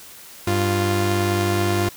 sawtooth tone pair together, 98.33 / 349.2 Hz, G2 / F4, +6 / 0 cents, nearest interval octave + minor seventh, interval 2194 cents, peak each -17 dBFS, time 0.47-1.89 s, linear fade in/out 5 ms, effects white hiss -42 dBFS RMS until 1.96 s

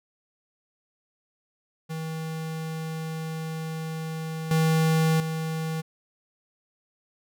square tone with level steps, 160 Hz, D#3, 49 cents sharp, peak -31 / -20 / -28 dBFS, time 1.89-5.82 s, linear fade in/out 20 ms, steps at 4.51 / 5.2 s, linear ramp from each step 2 ms, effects none

